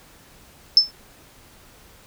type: tone with exponential decay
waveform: sine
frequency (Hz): 5274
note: E8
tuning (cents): 0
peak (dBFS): -5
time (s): 0.77-0.91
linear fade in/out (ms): 1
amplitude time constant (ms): 29
effects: pink hiss -50 dBFS RMS until 2.06 s